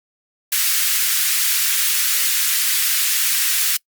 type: high-pass noise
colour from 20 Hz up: white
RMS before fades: -18 dBFS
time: 0.52-3.77 s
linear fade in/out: 5 ms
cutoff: 1500 Hz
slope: 24 dB/octave
effects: noise-tail reverb RT60 0.1 s tail -26 dB re dry + Opus 48 kbps